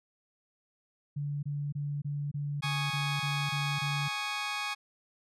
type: tone bursts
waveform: sine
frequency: 144.5 Hz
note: D3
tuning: 28 cents flat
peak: -31 dBFS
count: 10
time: 1.16-4.085 s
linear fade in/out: 10 ms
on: 270 ms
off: 25 ms
type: chord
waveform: 15% pulse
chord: Ab suspended fourth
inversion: none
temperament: just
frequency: 830.6 / 1107.5 / 1245.9 Hz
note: Ab5 / Db6 / Eb6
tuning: 0 / -2 / +2 cents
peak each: -30 / -30 / -33 dBFS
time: 2.62-4.75 s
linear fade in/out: 20 ms
effects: low-pass 8000 Hz 12 dB/octave